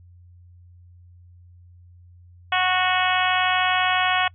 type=harmonic tone; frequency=367.8 Hz; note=F#4; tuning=10 cents flat; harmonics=2 / 3 / 4 / 5 / 6 / 7 / 8 / 9; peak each=-23 / -25 / -26 / -27 / -28 / -28 / -29 / -30 dBFS; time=2.52-4.28 s; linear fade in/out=5 ms; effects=noise-tail reverb RT60 0.1 s tail -26 dB re dry + added 88 Hz sine -46 dBFS peak until 4.34 s